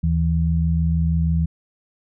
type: tone pair together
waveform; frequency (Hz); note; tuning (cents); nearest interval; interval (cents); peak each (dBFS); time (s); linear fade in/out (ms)
sine; 77.28 / 163.6; D#2 / E3; -11 / -13; octave + minor second; 1298; -19; 0.03-1.46; 10
effects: none